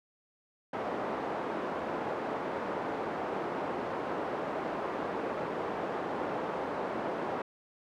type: band-pass noise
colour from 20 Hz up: pink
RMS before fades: -35 dBFS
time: 0.73-7.42 s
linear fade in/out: 5 ms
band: 350 to 990 Hz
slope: 12 dB/octave
effects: none